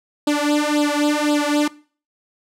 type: tone with flanger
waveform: sawtooth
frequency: 295.5 Hz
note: D4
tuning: 11 cents sharp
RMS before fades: -18 dBFS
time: 0.27-1.68 s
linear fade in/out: 5 ms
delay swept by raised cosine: 0.24 to 3.14 ms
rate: 1.9 Hz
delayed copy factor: +0.95
effects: noise-tail reverb RT60 0.4 s tail -20 dB re dry + low-pass 10000 Hz 12 dB/octave